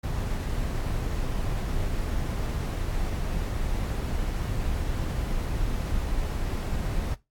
brown noise, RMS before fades -28 dBFS, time 0.03-7.15 s, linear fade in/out 10 ms, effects noise-tail reverb RT60 0.2 s tail -17 dB re dry + AAC 64 kbps

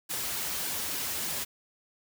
white noise with flanger, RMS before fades -33 dBFS, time 0.09-1.45 s, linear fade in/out 20 ms, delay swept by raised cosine 1.5 to 6.8 ms, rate 3.4 Hz, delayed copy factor -0.65, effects none

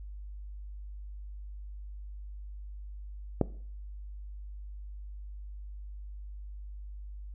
click, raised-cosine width 2 ms, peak -10 dBFS, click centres 3.413 s, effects noise-tail reverb RT60 0.5 s tail -18 dB re dry + added 50 Hz sine -40 dBFS peak until 7.34 s

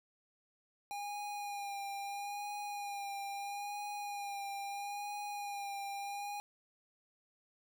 square tone with vibrato, 810 Hz, G#5, 43 cents flat, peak -40 dBFS, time 0.91-6.4 s, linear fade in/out 0 ms, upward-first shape sine, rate 0.76 Hz, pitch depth 28 cents each way, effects none

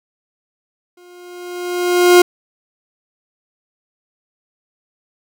40% pulse tone with exponential growth, 355.6 Hz, F4, 31 cents sharp, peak -3 dBFS, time 0.97-2.22 s, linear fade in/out 5 ms, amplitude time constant 270 ms, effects none

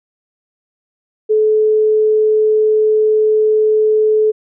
sine tone, 431.1 Hz, A4, 35 cents flat, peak -9 dBFS, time 1.29-4.32 s, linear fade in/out 20 ms, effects none

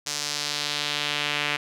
sawtooth tone with band-pass filter sweep, 146.83 Hz, D3, in tune, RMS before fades -28 dBFS, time 0.06-1.57 s, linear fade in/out 10 ms, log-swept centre 5900 to 2500 Hz, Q 1.8, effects none

